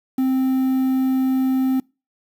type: tone with quantisation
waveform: triangle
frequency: 261.6 Hz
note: C4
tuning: in tune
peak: -14 dBFS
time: 0.18-1.8 s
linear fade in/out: 5 ms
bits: 7
effects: noise-tail reverb RT60 0.3 s tail -26 dB re dry